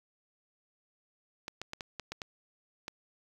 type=clicks; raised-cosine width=0.2 ms; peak=-21 dBFS; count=8; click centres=1.481 / 1.616 / 1.734 / 1.808 / 1.997 / 2.12 / 2.218 / 2.881 s; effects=8-bit